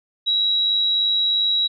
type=tone with amplitude modulation; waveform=sine; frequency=3872 Hz; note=B7; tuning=35 cents flat; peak=-15 dBFS; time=0.26-1.68 s; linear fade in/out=20 ms; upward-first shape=sine; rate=103 Hz; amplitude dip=30%; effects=none